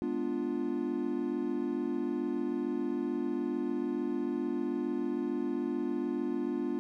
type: chord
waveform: triangle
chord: G# diminished seventh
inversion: none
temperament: equal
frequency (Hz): 207.7 / 246.9 / 293.7 / 349.2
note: G#3 / B3 / D4 / F4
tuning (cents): 0 / 0 / 0 / 0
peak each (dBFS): -39 / -33 / -33 / -33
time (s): 0.02-6.79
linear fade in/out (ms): 0
effects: none

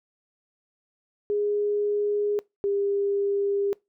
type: tone pair in turn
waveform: sine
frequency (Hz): 413.1 / 401.1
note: G#4 / G4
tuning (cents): -9 / +40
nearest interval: minor second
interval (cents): 51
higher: first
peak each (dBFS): -22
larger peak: neither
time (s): 1.3-2.39 / 2.64-3.73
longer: neither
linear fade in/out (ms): 0
effects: noise-tail reverb RT60 0.2 s tail -23 dB re dry

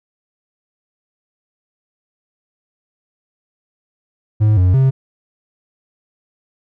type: tone with pitch steps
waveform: triangle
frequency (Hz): 107.1 / 91.2 / 133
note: A2 / F#2 / C3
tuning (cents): -46 / -24 / +29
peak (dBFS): -7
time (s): 4.4-4.91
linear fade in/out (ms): 20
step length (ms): 170
effects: none

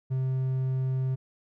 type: tone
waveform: triangle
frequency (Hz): 130.81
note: C3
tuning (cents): 0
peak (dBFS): -23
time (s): 0.1-1.16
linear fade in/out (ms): 20
effects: none

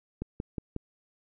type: click train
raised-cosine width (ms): 3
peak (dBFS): -20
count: 4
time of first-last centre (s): 0.22-0.763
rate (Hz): 5.52
effects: none

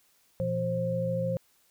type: tone cluster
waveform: sine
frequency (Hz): 118.6 / 171.7 / 530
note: A#2 / F3 / C5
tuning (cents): +30 / -29 / +22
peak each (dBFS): -33 / -32 / -29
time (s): 0.4-1.37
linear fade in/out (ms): 0
effects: white hiss -66 dBFS RMS until 1.7 s

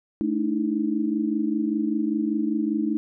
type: tone cluster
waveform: sine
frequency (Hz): 218.3 / 295.2 / 320.3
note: A3 / D4 / E4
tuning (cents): -13 / +9 / -50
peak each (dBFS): -26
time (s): 0.21-2.97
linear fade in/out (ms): 0
effects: none

